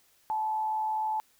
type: tone with frequency modulation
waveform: sine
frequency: 868 Hz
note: A5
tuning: 24 cents flat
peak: -27 dBFS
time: 0.3-1.2 s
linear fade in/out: 0 ms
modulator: 107 Hz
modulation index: 0.26
effects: white hiss -65 dBFS RMS until 1.39 s